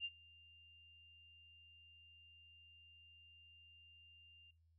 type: tone with ADSR envelope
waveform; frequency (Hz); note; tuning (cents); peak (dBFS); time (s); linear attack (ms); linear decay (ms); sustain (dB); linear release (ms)
sine; 2794; F7; 0; -38; 0-4.51; 48; 43; -24; 6
effects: noise-tail reverb RT60 0.2 s tail -20 dB re dry + added 82 Hz sine -70 dBFS peak until 4.78 s